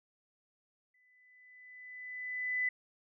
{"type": "tone with exponential growth", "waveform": "sine", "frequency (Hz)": 2000, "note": "B6", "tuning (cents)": 21, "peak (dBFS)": -28, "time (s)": [0.94, 2.69], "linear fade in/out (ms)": 5, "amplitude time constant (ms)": 380, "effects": []}